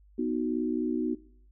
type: chord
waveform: sine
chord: B major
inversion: none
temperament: equal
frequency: 246.9 / 311.1 / 370 Hz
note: B3 / D#4 / F#4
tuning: 0 / 0 / 0 cents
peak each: -30 / -31 / -32 dBFS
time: 0.18-1.15 s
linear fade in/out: 10 ms
effects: noise-tail reverb RT60 0.6 s tail -20 dB re dry + added 50 Hz sine -55 dBFS peak until 1.51 s